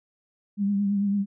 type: tone with vibrato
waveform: sine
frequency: 201 Hz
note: G3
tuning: 44 cents sharp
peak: -21 dBFS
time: 0.57-1.26 s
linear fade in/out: 50 ms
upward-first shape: triangle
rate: 9 Hz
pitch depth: 44 cents each way
effects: none